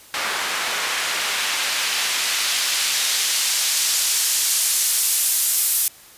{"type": "noise with band-pass filter sweep", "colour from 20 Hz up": "white", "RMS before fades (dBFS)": -21, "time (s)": [0.14, 5.88], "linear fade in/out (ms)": 0, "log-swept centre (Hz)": [1300, 12000], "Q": 0.71, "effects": ["white hiss -46 dBFS RMS until 6.17 s", "resampled to 32000 Hz"]}